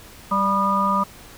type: harmonic tone with a mistuned harmonic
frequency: 196 Hz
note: G3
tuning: in tune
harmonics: 1 / 3 / 5 / 6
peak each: -24 / -29 / -22 / -20 dBFS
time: 0.31-1.04 s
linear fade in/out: 10 ms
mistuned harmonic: 6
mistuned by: +61 cents
effects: pink hiss -44 dBFS RMS until 1.37 s